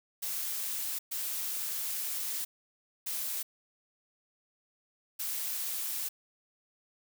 blue noise bursts at uneven times, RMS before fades -35 dBFS, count 4, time 0.22-0.99 / 1.11-2.45 / 3.06-3.43 / 5.19-6.09 s, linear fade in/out 10 ms, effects none

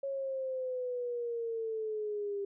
sine linear sweep, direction down, 552 to 397.4 Hz, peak -33 dBFS, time 0.03-2.45 s, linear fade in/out 5 ms, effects none

